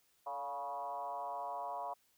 sine tone with frequency modulation, 840 Hz, G#5, 19 cents sharp, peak -38 dBFS, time 0.26-1.94 s, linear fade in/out 10 ms, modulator 134 Hz, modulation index 1.8, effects white hiss -73 dBFS RMS until 2.17 s

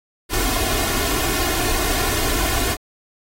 pink noise with comb filter, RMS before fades -21 dBFS, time 0.29-2.77 s, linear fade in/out 50 ms, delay 2.8 ms, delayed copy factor +0.7, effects AAC 48 kbps

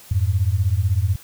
sine beating tone pair, 87.31 / 103.31 Hz, F2 / G#2, 0 / -9 cents, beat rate 16 Hz, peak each -19 dBFS, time 0.11-1.16 s, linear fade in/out 5 ms, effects white hiss -45 dBFS RMS until 1.23 s

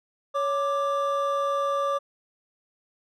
triangle tone pair together, 559 / 1177.7 Hz, C#5 / D6, +14 / +4 cents, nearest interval octave + minor second, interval 1290 cents, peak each -24 dBFS, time 0.34-1.99 s, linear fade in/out 20 ms, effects none

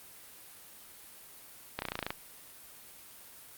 slowing click train, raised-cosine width 0.3 ms, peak -17 dBFS, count 10, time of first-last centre 1.79-2.105 s, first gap 31 ms, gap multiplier 1.03, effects white hiss -52 dBFS RMS until 3.57 s + Opus 32 kbps

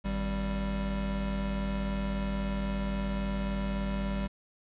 square tone pair together, 51.89 / 195.9 Hz, G#1 / G3, -1 / -1 cents, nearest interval octave + major seventh, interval 2300 cents, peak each -33 / -33 dBFS, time 0.04-4.28 s, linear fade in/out 20 ms, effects resampled to 8000 Hz + 10-bit

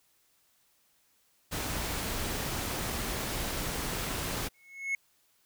pink noise, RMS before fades -34 dBFS, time 1.51-4.49 s, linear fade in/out 20 ms
triangle tone with exponential growth, 2187 Hz, C#7, 24 cents flat, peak -24 dBFS, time 4.54-4.95 s, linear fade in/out 2 ms, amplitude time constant 87 ms
effects white hiss -69 dBFS RMS until 5.45 s

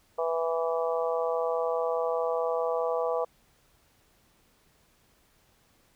harmonic tone, 164.81 Hz, E3, in tune, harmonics 3 / 4 / 5 / 6 / 7, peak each -28 / -31 / -36 / -37 / -36 dBFS, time 0.18-3.25 s, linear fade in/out 10 ms, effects pink hiss -65 dBFS RMS until 5.95 s

